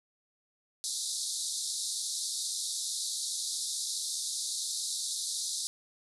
pink band-pass noise, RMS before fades -35 dBFS, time 0.84-5.67 s, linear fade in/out 0 ms, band 3700 to 11000 Hz, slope 96 dB/octave, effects none

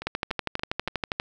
two click trains, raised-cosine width 0.3 ms, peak -19 / -10 dBFS, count 4 / 15, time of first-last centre 0.02-0.882 / 0.07-1.199 s, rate 3.48 / 12.4 Hz, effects none

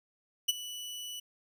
sawtooth tone with ADSR envelope, 2960 Hz, F#7, in tune, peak -19 dBFS, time 0.48-1.2 s, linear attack 12 ms, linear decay 24 ms, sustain -17 dB, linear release 7 ms, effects none

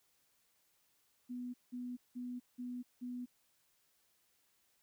sine tone bursts, 246.9 Hz, B3, in tune, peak -40 dBFS, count 5, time 1.29-3.26 s, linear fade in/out 20 ms, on 250 ms, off 180 ms, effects white hiss -75 dBFS RMS until 4.82 s

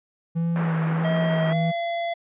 triangle tone with vibrato, 164.81 Hz, E3, in tune, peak -19 dBFS, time 0.35-1.72 s, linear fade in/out 20 ms, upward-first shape sine, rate 1.5 Hz, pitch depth 40 cents each way
white band-pass noise, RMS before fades -33 dBFS, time 0.56-1.53 s, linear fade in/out 0 ms, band 180 to 1700 Hz, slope 24 dB/octave
square tone with pitch glide, 640 to 682 Hz, D#5 to F5, +49 to -41 cents, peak -25 dBFS, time 1.04-2.14 s, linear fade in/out 10 ms, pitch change +110 cents, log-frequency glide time 1.49-1.55 s
violet noise with exponential growth, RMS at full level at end -39 dBFS, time 1.32-1.4 s, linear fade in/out 0 ms, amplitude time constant 17 ms
effects resampled to 8000 Hz

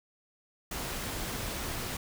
pink noise, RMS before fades -36 dBFS, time 0.71-1.97 s, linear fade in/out 5 ms, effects none

